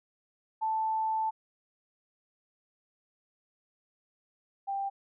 sine tone pair in turn, 880 / 789.2 Hz, A5 / G5, 0 / +11 cents, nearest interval major second, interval 189 cents, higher first, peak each -27 / -30 dBFS, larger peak first, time 0.61-1.31 / 4.67-4.9 s, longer first, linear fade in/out 20 ms, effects none

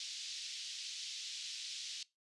pink band-pass noise, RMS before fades -45 dBFS, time 0-2.03 s, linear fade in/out 2 ms, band 3200 to 6100 Hz, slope 24 dB/octave, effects noise-tail reverb RT60 0.2 s tail -20 dB re dry + resampled to 24000 Hz

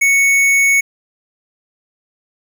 sine tone with tanh clipping, 2217 Hz, C#7, in tune, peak -11 dBFS, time 0.01-0.81 s, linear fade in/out 10 ms, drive 16 dB, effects none

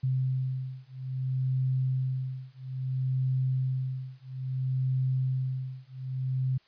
sine beating tone pair, 130 / 130.6 Hz, C3 / C3, -11 / -3 cents, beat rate 0.6 Hz, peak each -30 dBFS, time 0.03-6.58 s, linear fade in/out 10 ms, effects white hiss -64 dBFS RMS until 6.67 s + resampled to 11025 Hz

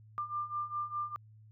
sine beating tone pair, 1190 / 1194.9 Hz, D6 / D6, +22 / +30 cents, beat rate 4.9 Hz, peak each -39 / -36 dBFS, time 0.18-1.16 s, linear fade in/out 0 ms, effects added 108 Hz sine -54 dBFS peak until 1.51 s

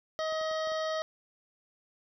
harmonic tone, 632 Hz, D#5, 27 cents sharp, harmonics 1 / 2 / 3 / 5 / 6 / 7 / 8 / 9, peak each -31 / -37 / -41 / -45 / -47 / -48 / -49 / -50 dBFS, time 0.19-1.02 s, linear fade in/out 0 ms
clicks, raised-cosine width 1 ms, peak -37 dBFS, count 5, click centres 0.324 / 0.413 / 0.513 / 0.673 / 0.719 s
effects none

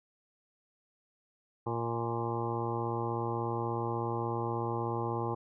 harmonic tone with a mistuned harmonic, 116.5 Hz, A#2, 1 cent flat, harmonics 1 / 2 / 3 / 4 / 5 / 6 / 7 / 8 / 9 / 10, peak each -36 / -42 / -37 / -39 / -46 / -49 / -38 / -45 / -40 / -48 dBFS, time 1.66-5.35 s, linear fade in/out 10 ms, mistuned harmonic 7, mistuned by +25 cents, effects none

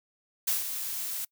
blue noise with ADSR envelope, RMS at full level -26 dBFS, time 0.47-1.25 s, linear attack 10 ms, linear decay 150 ms, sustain -8 dB, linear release 6 ms, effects noise-tail reverb RT60 0.1 s tail -25 dB re dry

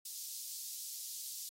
pink high-pass noise, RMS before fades -45 dBFS, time 0.05-1.49 s, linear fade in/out 5 ms, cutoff 4700 Hz, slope 24 dB/octave, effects AAC 48 kbps

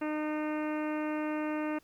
harmonic tone, 305 Hz, D#4, 34 cents flat, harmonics 1 / 2 / 3 / 4 / 5 / 6 / 7 / 8 / 9, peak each -32 / -38 / -42 / -44 / -46 / -48 / -49 / -50 / -51 dBFS, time 0.01-1.79 s, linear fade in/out 10 ms, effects pink hiss -66 dBFS RMS until 1.83 s

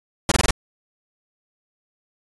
pink noise bursts, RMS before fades -17 dBFS, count 5, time 0.29-0.508 s, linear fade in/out 2 ms, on 26 ms, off 22 ms, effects resampled to 24000 Hz

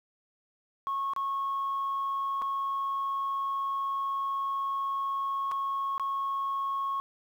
sine tone with dropouts, 1096 Hz, C#6, 20 cents flat, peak -27 dBFS, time 0.87-7 s, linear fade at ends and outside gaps 0 ms, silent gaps 1.135-1.163 / 2.417-2.421 / 5.514-5.518 / 5.98-5.997 s, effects tanh soft clip ceiling -25 dBFS + 10-bit

